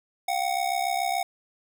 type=ring-modulated tone; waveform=square; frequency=740 Hz; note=F#5; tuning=in tune; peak=-22 dBFS; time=0.28-1.23 s; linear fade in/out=5 ms; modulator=33.5 Hz; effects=none